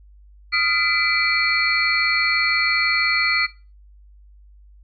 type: tone cluster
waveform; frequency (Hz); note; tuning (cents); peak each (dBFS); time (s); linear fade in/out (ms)
sine; 1252 / 1390 / 2011 / 2337 / 4330; D#6 / F6 / B6 / D7 / C#8; +10 / -9 / +31 / -9 / -41; -28 / -28 / -21 / -22 / -23; 0.52-3.47; 20
effects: noise-tail reverb RT60 0.3 s tail -19 dB re dry + added 50 Hz sine -45 dBFS peak until 4.83 s